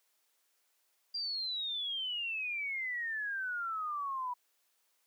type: exponential sweep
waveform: sine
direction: down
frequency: 4800 to 972 Hz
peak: -34 dBFS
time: 1.14-4.34 s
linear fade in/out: 10 ms
effects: white hiss -75 dBFS RMS until 5.06 s + high-pass 400 Hz 12 dB/octave